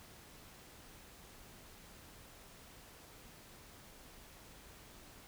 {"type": "silence", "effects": ["pink hiss -57 dBFS RMS until 5.27 s"]}